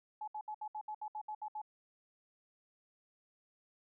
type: tone bursts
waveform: sine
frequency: 853 Hz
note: G#5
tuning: 46 cents sharp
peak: -39 dBFS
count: 11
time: 0.21-1.617 s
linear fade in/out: 5 ms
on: 67 ms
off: 67 ms
effects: none